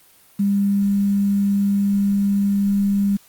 sine tone with quantisation, 200.2 Hz, G3, 37 cents sharp, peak -15 dBFS, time 0.39-3.17 s, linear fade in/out 10 ms, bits 7, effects white hiss -52 dBFS RMS until 3.28 s + Opus 32 kbps

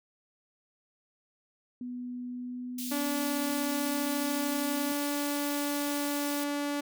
sine tone with pitch glide, 246.9 to 257.1 Hz, B3 to C4, 0 to -30 cents, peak -35 dBFS, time 1.81-4.92 s, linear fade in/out 2 ms, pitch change +70 cents, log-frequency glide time 2.28-4.75 s
white high-pass noise, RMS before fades -39 dBFS, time 2.78-6.44 s, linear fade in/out 5 ms, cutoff 2900 Hz, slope 24 dB/octave
sawtooth tone, 288.3 Hz, D4, 32 cents flat, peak -26 dBFS, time 2.91-6.81 s, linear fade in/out 10 ms
effects none

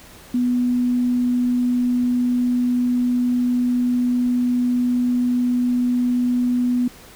sine tone, 246.3 Hz, B3, 5 cents flat, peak -16 dBFS, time 0.34-6.88 s, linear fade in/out 5 ms, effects pink hiss -44 dBFS RMS until 7.15 s

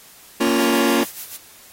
sawtooth chord, Bb minor, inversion none, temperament just, 233.1 / 279.7 / 349.6 Hz, Bb3 / Db4 / F4, 0 / +16 / +2 cents, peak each -16 dBFS, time 0.4-1.04 s, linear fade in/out 10 ms
blue noise with tremolo, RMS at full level -31 dBFS, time 0.59-1.37 s, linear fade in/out 10 ms, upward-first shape sine, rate 6.9 Hz, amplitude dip 65%
effects white hiss -46 dBFS RMS until 1.72 s + AAC 48 kbps

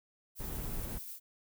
violet noise with tremolo, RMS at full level -44 dBFS, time 0.35-1.2 s, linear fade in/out 50 ms, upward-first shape sine, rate 11 Hz, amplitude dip 25%
brown noise, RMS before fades -39 dBFS, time 0.39-0.99 s, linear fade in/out 20 ms
effects none

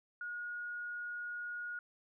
sine tone, 1442 Hz, F#6, 45 cents flat, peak -39 dBFS, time 0.21-1.79 s, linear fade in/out 2 ms, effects none

